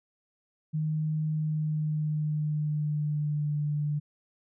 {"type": "tone with pitch glide", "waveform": "sine", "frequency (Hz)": [155, 148.17], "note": ["D#3", "D3"], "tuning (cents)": [-6, 16], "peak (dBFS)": -26, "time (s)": [0.73, 4], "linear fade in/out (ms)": 20, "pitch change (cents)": -78, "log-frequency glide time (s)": [1.29, 3.56], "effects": []}